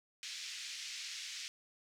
white band-pass noise, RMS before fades -45 dBFS, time 0.23-1.48 s, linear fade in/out 0 ms, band 2000 to 6100 Hz, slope 24 dB/octave, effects none

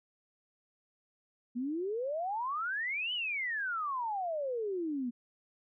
sine exponential two-way sweep, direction up then down, 233.1 to 3048 to 233.1 Hz, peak -32 dBFS, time 1.55-5.11 s, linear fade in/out 20 ms, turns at 3.13 s, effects none

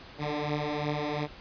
10% pulse beating tone pair, 146.83 / 149.63 Hz, D3 / D3, 0 / +33 cents, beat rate 2.8 Hz, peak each -25 / -23 dBFS, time 0.18-1.28 s, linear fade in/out 50 ms, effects pink hiss -48 dBFS RMS until 1.4 s + resampled to 11025 Hz

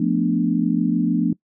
sine chord, B half-diminished seventh, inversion second, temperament equal, 174.61 / 220 / 246.9 / 293.7 Hz, F3 / A3 / B3 / D4, 0 / 0 / 0 / 0 cents, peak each -22 dBFS, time 0-1.33 s, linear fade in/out 5 ms, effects noise-tail reverb RT60 0.1 s tail -22 dB re dry

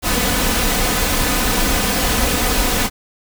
pink noise with comb filter, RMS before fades -17 dBFS, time 0.02-2.9 s, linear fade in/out 50 ms, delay 4 ms, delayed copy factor +0.55, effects none

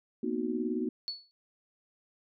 sine chord, B major seventh, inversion third, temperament equal with one note detuned, 233.1 / 251.5 / 311.1 / 370 Hz, A#3 / B3 / D#4 / F#4, 0 / +32 / 0 / 0 cents, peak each -35 dBFS, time 0.23-0.89 s, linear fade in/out 5 ms
sine tone with exponential decay, 4423 Hz, C#8, 5 cents flat, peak -30 dBFS, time 1.08-1.31 s, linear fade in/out 0 ms, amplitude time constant 48 ms
effects none

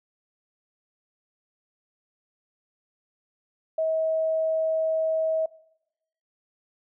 sine tone, 640 Hz, D#5, 49 cents sharp, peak -22 dBFS, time 3.78-5.46 s, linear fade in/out 5 ms, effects noise-tail reverb RT60 0.8 s tail -19 dB re dry

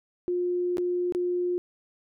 sine tone with dropouts, 355.8 Hz, F4, 32 cents sharp, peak -24 dBFS, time 0.28-1.58 s, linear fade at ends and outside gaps 0 ms, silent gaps 0.771-0.782 / 1.123-1.149 s, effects none

